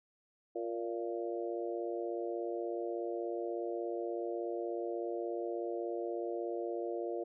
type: harmonic tone with a mistuned harmonic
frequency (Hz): 116.54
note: A#2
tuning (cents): 0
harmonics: 3 / 4 / 5 / 6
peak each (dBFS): -38 / -40 / -42 / -44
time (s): 0.55-7.24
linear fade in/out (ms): 10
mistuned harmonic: 6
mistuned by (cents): -29
effects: none